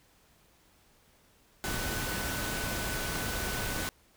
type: tone in noise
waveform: sine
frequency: 1500 Hz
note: F#6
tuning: 23 cents sharp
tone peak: -40 dBFS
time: 1.64-3.89 s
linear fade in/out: 0 ms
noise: pink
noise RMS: -34 dBFS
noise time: 1.64-3.89 s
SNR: -9 dB
effects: pink hiss -64 dBFS RMS until 4.16 s